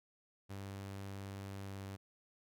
sawtooth tone with pitch glide, 98.3 to 97.56 Hz, G2 to G2, +5 to -8 cents, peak -40 dBFS, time 0.49-1.97 s, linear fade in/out 20 ms, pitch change -13 cents, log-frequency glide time 1.61-1.84 s, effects none

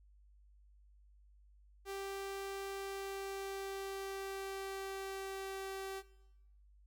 sawtooth tone with pitch glide, 392 to 386.6 Hz, G4 to G4, 0 to -24 cents, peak -37 dBFS, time 1.85-6.03 s, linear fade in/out 50 ms, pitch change -24 cents, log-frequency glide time 2.72-5.72 s, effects noise-tail reverb RT60 0.9 s tail -17 dB re dry + added 50 Hz sine -61 dBFS peak until 6.86 s

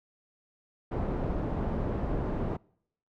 pink low-pass noise, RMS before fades -31 dBFS, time 0.91-2.57 s, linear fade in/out 10 ms, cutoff 700 Hz, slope 12 dB/octave, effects noise-tail reverb RT60 0.7 s tail -26 dB re dry

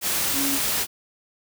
sine tone in noise, 277.2 Hz, C#4, in tune, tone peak -26 dBFS, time 0.33-0.6 s, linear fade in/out 50 ms, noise white, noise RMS -24 dBFS, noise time 0.01-0.87 s, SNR -5 dB, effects none

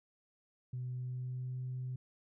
sine tone with pitch glide, 125.6 to 127.5 Hz, B2 to C3, +30 to -44 cents, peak -36 dBFS, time 0.73-1.96 s, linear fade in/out 5 ms, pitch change +26 cents, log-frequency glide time 0.93-1.59 s, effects tanh soft clip ceiling -33 dBFS

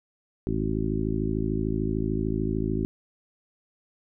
harmonic tone with a mistuned harmonic, 53.4 Hz, G#1, 49 cents sharp, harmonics 1 / 2 / 3 / 4 / 5 / 6 / 7, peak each -32 / -32 / -32 / -32 / -32 / -32 / -32 dBFS, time 0.47-2.85 s, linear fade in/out 0 ms, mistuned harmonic 1, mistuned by -110 cents, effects none

